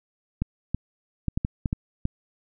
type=clicks; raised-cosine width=5 ms; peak=-12 dBFS; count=8; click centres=0.42 / 0.746 / 1.283 / 1.375 / 1.449 / 1.658 / 1.729 / 2.054 s; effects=none